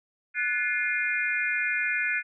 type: tone cluster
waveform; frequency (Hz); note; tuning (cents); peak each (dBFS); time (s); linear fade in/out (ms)
sine; 1480 / 1733 / 2116 / 2437; F#6 / A6 / C7 / D#7; 0 / -27 / +19 / -37; -30; 0.34-2.23; 50
effects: none